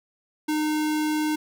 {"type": "tone", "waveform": "square", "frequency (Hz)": 305.9, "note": "D#4", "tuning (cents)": -29, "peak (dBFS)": -23, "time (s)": [0.48, 1.36], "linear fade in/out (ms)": 10, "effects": []}